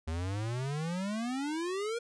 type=exponential sweep; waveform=square; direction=up; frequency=77.78 to 479.9 Hz; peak=-33 dBFS; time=0.07-1.99 s; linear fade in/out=10 ms; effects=resampled to 22050 Hz